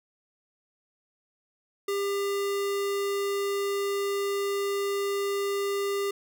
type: tone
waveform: square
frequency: 400 Hz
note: G4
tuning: 35 cents sharp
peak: -27 dBFS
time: 1.88-6.11 s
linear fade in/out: 5 ms
effects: none